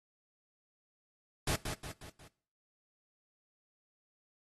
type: noise with echo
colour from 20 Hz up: pink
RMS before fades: -33 dBFS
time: 1.47-1.56 s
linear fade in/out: 5 ms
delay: 180 ms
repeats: 4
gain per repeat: -6 dB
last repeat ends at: 2.28 s
effects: noise-tail reverb RT60 0.5 s tail -20 dB re dry + AAC 32 kbps